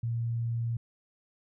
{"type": "tone", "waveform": "sine", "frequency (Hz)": 116.54, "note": "A#2", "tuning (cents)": 0, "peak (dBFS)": -28, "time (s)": [0.03, 0.77], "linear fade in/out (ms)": 5, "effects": []}